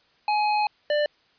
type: tone pair in turn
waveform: square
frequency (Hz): 841 / 593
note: G#5 / D5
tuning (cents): +22 / +17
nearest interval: tritone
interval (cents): 605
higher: first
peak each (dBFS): -21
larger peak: neither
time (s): 0.28-0.67 / 0.9-1.06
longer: first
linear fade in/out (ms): 2
effects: white hiss -62 dBFS RMS until 1.38 s + resampled to 11025 Hz